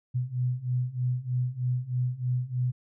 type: beating tone pair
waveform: sine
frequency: 123.47 / 126.67 Hz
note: B2 / B2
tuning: 0 / +44 cents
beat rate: 3.2 Hz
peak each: -30 / -28 dBFS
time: 0.14-2.72 s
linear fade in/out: 20 ms
effects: none